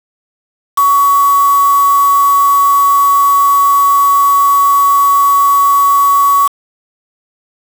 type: tone with quantisation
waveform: sine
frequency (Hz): 1124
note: C#6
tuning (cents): +24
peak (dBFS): -6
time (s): 0.77-6.48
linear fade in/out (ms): 10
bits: 3
effects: none